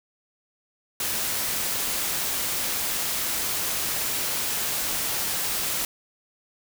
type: noise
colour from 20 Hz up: white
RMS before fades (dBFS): -27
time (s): 1-5.85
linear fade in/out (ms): 2
effects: none